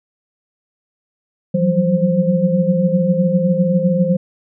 sine tone cluster, 168.7 / 180.8 / 188.5 / 524 Hz, E3 / F#3 / F#3 / C5, +40 / -40 / +32 / +2 cents, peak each -18 dBFS, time 1.54-4.17 s, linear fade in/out 10 ms, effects none

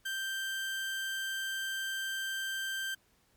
30% pulse tone, 1568 Hz, G6, in tune, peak -31 dBFS, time 0.05-2.95 s, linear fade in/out 10 ms, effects pink hiss -69 dBFS RMS until 3.36 s + MP3 96 kbps

